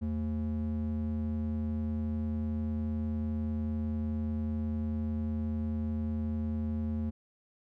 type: ring-modulated tone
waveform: triangle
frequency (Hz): 152.3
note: D#3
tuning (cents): -37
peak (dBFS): -25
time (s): 0.01-7.11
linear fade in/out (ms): 20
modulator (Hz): 69.9
effects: none